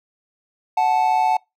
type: tone pair together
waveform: triangle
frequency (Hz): 740 / 874.6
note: F#5 / A5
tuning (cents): 0 / -11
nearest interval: minor third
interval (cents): 289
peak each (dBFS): -16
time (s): 0.77-1.37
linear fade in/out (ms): 5
effects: noise-tail reverb RT60 0.2 s tail -25 dB re dry